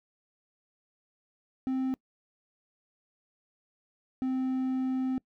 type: tone pair in turn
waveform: triangle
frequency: 261.6 / 259.9 Hz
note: C4 / C4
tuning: 0 / -11 cents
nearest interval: unison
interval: 11 cents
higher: first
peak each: -25 dBFS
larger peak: neither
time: 1.67-1.94 / 4.22-5.18 s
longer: second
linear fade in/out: 0 ms
effects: noise-tail reverb RT60 0.1 s tail -24 dB re dry